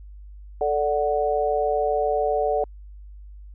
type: chord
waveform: sine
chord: D major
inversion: second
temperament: equal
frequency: 440 / 587.3 / 740 Hz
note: A4 / D5 / F#5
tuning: 0 / 0 / 0 cents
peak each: -24 / -24 / -24 dBFS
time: 0.61-2.64 s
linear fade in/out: 2 ms
effects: added 50 Hz sine -39 dBFS peak until 3.54 s